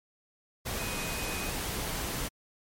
sine tone in noise, 2500 Hz, D#7, 8 cents sharp, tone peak -40 dBFS, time 0.78-1.51 s, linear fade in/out 20 ms, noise pink, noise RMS -34 dBFS, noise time 0.65-2.29 s, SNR -9 dB, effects MP3 64 kbps

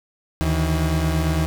35% pulse tone pair together, 75.95 / 160.8 Hz, D#2 / E3, -41 / -43 cents, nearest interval octave + minor second, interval 1298 cents, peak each -19 / -20 dBFS, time 0.41-1.46 s, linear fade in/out 0 ms, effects none

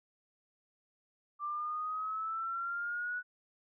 sine exponential sweep, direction up, 1174.7 to 1480 Hz, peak -34 dBFS, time 1.39-3.23 s, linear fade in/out 50 ms, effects none

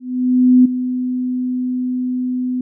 sine tone with ADSR envelope, 251.9 Hz, B3, 34 cents sharp, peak -5 dBFS, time 0-2.61 s, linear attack 650 ms, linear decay 10 ms, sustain -12 dB, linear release 3 ms, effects none

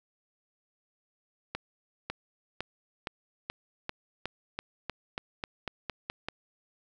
accelerating click train, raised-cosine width 0.3 ms, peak -17 dBFS, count 15, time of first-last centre 1.55-6.286 s, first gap 550 ms, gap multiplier 0.92, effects none

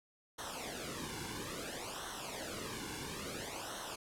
pink noise with flanger, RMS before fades -43 dBFS, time 0.38-3.96 s, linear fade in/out 10 ms, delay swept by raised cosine 0.41 to 1.61 ms, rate 0.59 Hz, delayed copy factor -0.8, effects low-pass 11000 Hz 12 dB/octave

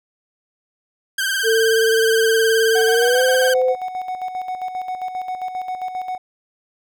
sawtooth tone with vibrato, 1568 Hz, G6, in tune, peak -15 dBFS, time 1.18-3.54 s, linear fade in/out 5 ms, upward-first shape triangle, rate 19 Hz, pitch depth 74 cents each way
sine tone with pitch glide, 448.7 to 512.5 Hz, A4 to C5, +34 to -36 cents, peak -14 dBFS, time 1.43-3.76 s, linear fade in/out 50 ms, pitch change +230 cents, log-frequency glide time 2.88-3.23 s
triangle tone with tremolo, 740 Hz, F#5, in tune, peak -20 dBFS, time 2.75-6.18 s, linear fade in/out 5 ms, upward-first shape square, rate 7.5 Hz, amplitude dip 55%
effects none

